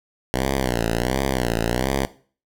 5% pulse tone with vibrato, 61.74 Hz, B1, in tune, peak -9 dBFS, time 0.34-2.05 s, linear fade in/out 0 ms, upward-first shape sine, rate 1.4 Hz, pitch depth 170 cents each way, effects noise-tail reverb RT60 0.4 s tail -17 dB re dry

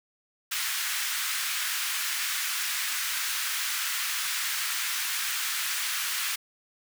pink high-pass noise, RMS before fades -30 dBFS, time 0.51-6.36 s, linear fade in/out 10 ms, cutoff 1400 Hz, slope 24 dB/octave, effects none

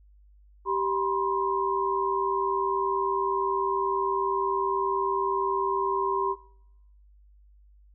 sine tone cluster, 389.5 / 969 / 1049 Hz, G4 / B5 / C6, -11 / -33 / +4 cents, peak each -28 dBFS, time 0.65-6.36 s, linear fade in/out 50 ms, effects noise-tail reverb RT60 0.8 s tail -22 dB re dry + added 50 Hz sine -53 dBFS peak until 7.94 s

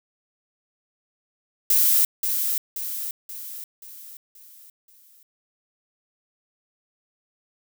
violet noise with echo, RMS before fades -18 dBFS, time 1.7-2.05 s, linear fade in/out 2 ms, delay 530 ms, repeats 6, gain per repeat -6 dB, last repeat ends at 5.23 s, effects none

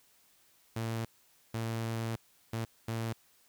sawtooth tone bursts at uneven times, 113.7 Hz, A#2, 43 cents flat, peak -29 dBFS, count 4, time 0.76-1.05 / 1.54-2.16 / 2.53-2.65 / 2.88-3.13 s, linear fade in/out 5 ms, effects white hiss -66 dBFS RMS until 3.48 s

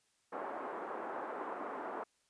white band-pass noise, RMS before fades -42 dBFS, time 0.32-2.04 s, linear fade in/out 10 ms, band 280 to 1200 Hz, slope 24 dB/octave, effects white hiss -75 dBFS RMS until 2.29 s + resampled to 22050 Hz

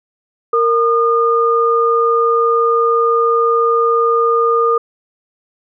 sine tone pair together, 462.8 / 1217 Hz, A#4 / D#6, -13 / -39 cents, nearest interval octave + perfect fourth, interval 1674 cents, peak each -13 / -13 dBFS, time 0.53-4.78 s, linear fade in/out 5 ms, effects none

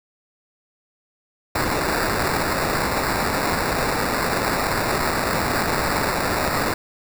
white noise with sample-and-hold, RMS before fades -22 dBFS, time 1.55-6.74 s, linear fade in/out 5 ms, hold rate 3150 Hz, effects none

